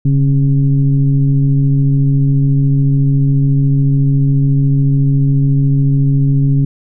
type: tone with frequency modulation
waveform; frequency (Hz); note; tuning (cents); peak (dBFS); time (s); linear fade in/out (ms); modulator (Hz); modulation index
sine; 140; C#3; +18; -8; 0.05-6.65; 5; 133; 0.65
effects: none